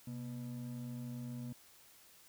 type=ring-modulated tone; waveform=triangle; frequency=184.3 Hz; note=F#3; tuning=7 cents flat; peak=-36 dBFS; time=0.07-1.53 s; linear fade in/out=5 ms; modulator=55.3 Hz; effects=white hiss -62 dBFS RMS until 2.28 s